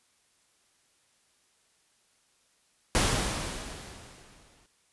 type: noise with exponential decay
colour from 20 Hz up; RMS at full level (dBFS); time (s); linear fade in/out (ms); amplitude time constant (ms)
pink; -23; 2.95-4.66; 0; 370
effects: white hiss -68 dBFS RMS until 4.92 s + resampled to 24000 Hz